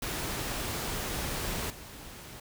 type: noise with level steps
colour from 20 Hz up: pink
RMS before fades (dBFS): -34 / -46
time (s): 0.02-2.4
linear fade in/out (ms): 5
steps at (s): 1.7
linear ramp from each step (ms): 2
effects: none